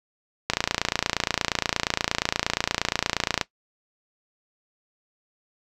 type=click train; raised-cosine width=0.2 ms; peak=-3 dBFS; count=84; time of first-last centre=0.5-3.412 s; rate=28.5 Hz; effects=noise-tail reverb RT60 0.1 s tail -17 dB re dry